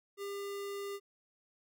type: tone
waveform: square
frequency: 400.7 Hz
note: G4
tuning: 38 cents sharp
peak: -39 dBFS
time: 0.17-1 s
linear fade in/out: 50 ms
effects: none